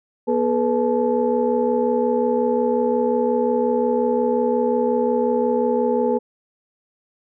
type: tone cluster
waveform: sine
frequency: 241.8 / 427.4 / 493 / 865 Hz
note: B3 / G#4 / B4 / A5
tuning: -36 / +50 / -3 / -30 cents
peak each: -22 / -21 / -20 / -26 dBFS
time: 0.27-6.19 s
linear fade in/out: 20 ms
effects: tanh soft clip ceiling -6 dBFS